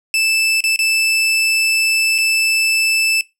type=tone with dropouts; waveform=sawtooth; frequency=2637 Hz; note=E7; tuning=in tune; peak=-10 dBFS; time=0.14-3.21 s; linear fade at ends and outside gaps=1 ms; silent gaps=0.606-0.639 / 0.761-0.79 / 2.181-2.185 s; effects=noise-tail reverb RT60 0.2 s tail -20 dB re dry + low-pass 12000 Hz 12 dB/octave